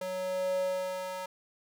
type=tone with high-pass filter sweep; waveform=square; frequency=185 Hz; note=F#3; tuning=in tune; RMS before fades=-33 dBFS; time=0.01-1.26 s; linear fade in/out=5 ms; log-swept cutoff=440 to 730 Hz; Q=5.8; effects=none